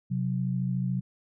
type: tone pair together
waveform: sine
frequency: 130 / 183.85 Hz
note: C3 / F#3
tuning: -11 / -11 cents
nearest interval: tritone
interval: 600 cents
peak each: -28 / -29 dBFS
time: 0.1-1.01 s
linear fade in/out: 20 ms
effects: none